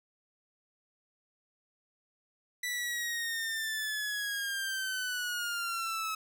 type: linear sweep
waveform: sawtooth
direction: down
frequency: 1975.5 to 1287 Hz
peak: -29 dBFS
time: 2.63-6.15 s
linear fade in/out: 5 ms
effects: none